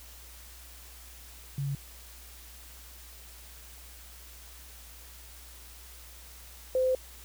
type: tone pair in turn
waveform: sine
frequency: 139.6 / 515 Hz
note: C#3 / C5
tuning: +13 / -28 cents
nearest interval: octave + major seventh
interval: 2259 cents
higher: second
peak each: -29 / -23 dBFS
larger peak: second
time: 1.58-1.75 / 6.75-6.95 s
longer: second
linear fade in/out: 2 ms
effects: added 60 Hz sine -50 dBFS peak until 7.24 s + white hiss -51 dBFS RMS until 7.24 s